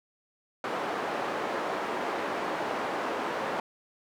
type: band-pass noise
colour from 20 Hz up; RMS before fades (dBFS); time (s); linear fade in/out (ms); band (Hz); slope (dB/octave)
white; -32; 0.64-3.6; 2; 310 to 1000; 12
effects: none